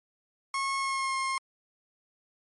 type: tone with pitch glide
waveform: 30% pulse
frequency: 1090 to 1068.2 Hz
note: C#6 to C6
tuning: -29 to +36 cents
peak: -25 dBFS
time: 0.54-1.38 s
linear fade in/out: 2 ms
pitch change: -35 cents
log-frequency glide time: 0.78-1.16 s
effects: MP3 48 kbps